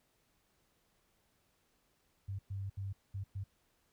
sine tone bursts at uneven times, 98 Hz, G2, in tune, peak -37 dBFS, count 5, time 2.28-2.39 / 2.5-2.7 / 2.77-2.93 / 3.14-3.24 / 3.35-3.44 s, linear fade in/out 10 ms, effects pink hiss -75 dBFS RMS until 3.92 s

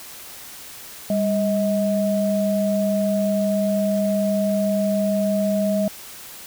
sine tone pair together, 200 / 634.6 Hz, G3 / D#5, +35 / +34 cents, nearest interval octave + minor sixth, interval 1999 cents, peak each -20 / -21 dBFS, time 1.1-5.88 s, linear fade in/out 2 ms, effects white hiss -39 dBFS RMS until 6.46 s

